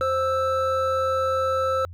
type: tone pair together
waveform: triangle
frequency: 526.3 / 1318.5 Hz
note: C5 / E6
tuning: +10 / 0 cents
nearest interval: octave + major third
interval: 1590 cents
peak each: -21 / -22 dBFS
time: 0.01-1.85 s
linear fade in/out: 0 ms
effects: added 87 Hz sine -37 dBFS peak until 1.93 s